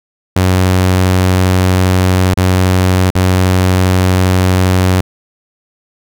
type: tone with dropouts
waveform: sawtooth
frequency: 92.5 Hz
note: F#2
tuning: in tune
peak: -4 dBFS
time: 0.36-5.01 s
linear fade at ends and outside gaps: 5 ms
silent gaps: 2.342-2.373 / 3.104-3.152 s
effects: none